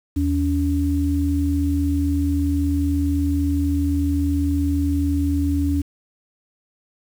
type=tone pair together; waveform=sine; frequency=79.69 / 284 Hz; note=D#2 / C#4; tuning=+42 / +42 cents; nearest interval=octave + minor seventh; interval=2200 cents; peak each=-20 dBFS; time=0.16-5.82 s; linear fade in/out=10 ms; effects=7-bit